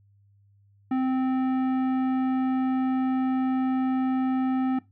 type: tone with tanh clipping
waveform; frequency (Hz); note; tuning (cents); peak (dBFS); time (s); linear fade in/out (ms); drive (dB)
sine; 260; C4; -11; -24; 0.91-4.79; 5; 13
effects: noise-tail reverb RT60 0.2 s tail -19 dB re dry + added 100 Hz sine -57 dBFS peak until 4.91 s

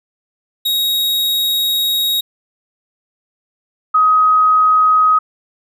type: tone pair in turn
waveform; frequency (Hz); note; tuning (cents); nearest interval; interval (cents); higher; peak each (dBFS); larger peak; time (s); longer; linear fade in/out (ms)
45% pulse / sine; 3784 / 1260.5; A#7 / D#6; +25 / +22; octave + perfect fifth; 1903; first; -14 / -8; second; 0.65-2.21 / 3.94-5.19; first; 10
effects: none

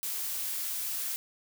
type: noise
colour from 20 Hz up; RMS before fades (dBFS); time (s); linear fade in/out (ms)
blue; -34; 0.03-1.16; 0
effects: none

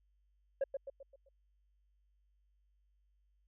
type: tone with echo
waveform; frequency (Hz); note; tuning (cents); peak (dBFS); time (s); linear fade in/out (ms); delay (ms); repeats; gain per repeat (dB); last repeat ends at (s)
sine; 547; C#5; -23; -27; 0.61-0.64; 5; 130; 5; -7; 1.29
effects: tanh soft clip ceiling -29 dBFS + added 50 Hz sine -70 dBFS peak until 3.47 s

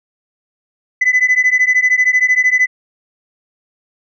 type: beating tone pair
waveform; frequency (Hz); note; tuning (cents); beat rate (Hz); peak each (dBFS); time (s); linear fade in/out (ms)
sine; 2000 / 2013; B6 / B6; +21 / +33; 13; -11; 1.01-2.67; 10
effects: tanh soft clip ceiling -6 dBFS

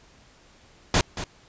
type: noise with echo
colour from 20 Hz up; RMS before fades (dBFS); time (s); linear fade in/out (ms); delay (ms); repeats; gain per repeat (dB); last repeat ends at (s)
pink; -19; 0.94-1.01; 2; 230; 1; -12; 1.24
effects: pink hiss -55 dBFS RMS until 1.48 s + resampled to 16000 Hz

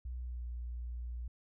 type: tone with pitch glide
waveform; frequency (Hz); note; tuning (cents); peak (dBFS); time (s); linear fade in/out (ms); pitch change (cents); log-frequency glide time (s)
sine; 61.74 to 59.81; B1 to A#1; 0 to +45; -38; 0.05-1.28; 5; -55; 0.19-0.45
effects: none

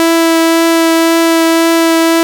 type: tone with vibrato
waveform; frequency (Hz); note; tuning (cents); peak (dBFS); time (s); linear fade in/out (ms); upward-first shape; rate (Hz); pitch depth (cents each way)
sawtooth; 329.6; E4; 0; -3; 0-2.23; 0; triangle; 1.9; 11
effects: none

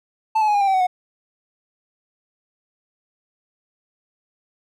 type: tone with pitch steps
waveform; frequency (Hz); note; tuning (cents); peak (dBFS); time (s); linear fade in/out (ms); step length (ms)
triangle; 880 / 856.9 / 834.5 / 812.6 / 791.3 / 770.5 / 750.3 / 730.6; A5 / A5 / G#5 / G#5 / G5 / G5 / F#5 / F#5; 0 / -46 / +8 / -38 / +16 / -30 / +24 / -22; -13; 0.35-0.87; 10; 65
effects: none

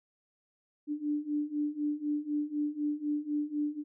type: beating tone pair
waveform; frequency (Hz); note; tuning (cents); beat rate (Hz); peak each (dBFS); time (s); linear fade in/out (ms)
sine; 293.7 / 297.7; D4 / D4; 0 / +24; 4; -34 / -32; 0.87-3.84; 50
effects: none

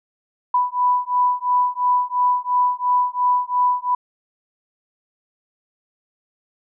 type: beating tone pair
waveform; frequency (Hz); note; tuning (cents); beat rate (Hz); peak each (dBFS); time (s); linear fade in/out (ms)
sine; 989 / 991.9; B5 / B5; +2 / +7; 2.9; -19; 0.54-3.95; 5
effects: none

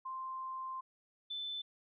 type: tone pair in turn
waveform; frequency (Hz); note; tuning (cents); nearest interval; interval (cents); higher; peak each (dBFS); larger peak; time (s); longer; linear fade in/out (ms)
sine; 1046.5 / 3520; C6 / A7; 0 / 0; octave + major sixth; 2100; second; -39 / -38; second; 0.05-0.81 / 1.3-1.62; first; 10
effects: none

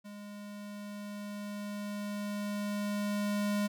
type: tone with level ramp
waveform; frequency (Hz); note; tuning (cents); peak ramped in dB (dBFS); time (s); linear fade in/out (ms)
square; 205.6; G#3; -17; -45 to -29; 0.04-3.68; 20
effects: none

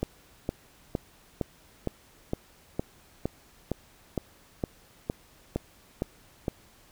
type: click train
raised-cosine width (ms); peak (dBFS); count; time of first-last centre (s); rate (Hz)
2; -14; 15; 0.03-6.482; 2.17
effects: pink hiss -58 dBFS RMS until 6.91 s

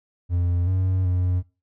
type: tone with pitch steps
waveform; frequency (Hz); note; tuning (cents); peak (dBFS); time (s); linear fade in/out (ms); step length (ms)
triangle; 87.8 / 93.2 / 90.4; F2 / F#2 / F#2; +10 / +13 / -40; -17; 0.29-1.43; 50; 380
effects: noise-tail reverb RT60 0.3 s tail -19 dB re dry

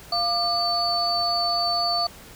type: tone cluster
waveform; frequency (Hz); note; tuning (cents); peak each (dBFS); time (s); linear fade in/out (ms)
sine; 694 / 1199 / 4502; F5 / D6 / C#8; -11 / +36 / +26; -25 / -29 / -23; 0.12-2.07; 5
effects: pink hiss -45 dBFS RMS until 2.35 s

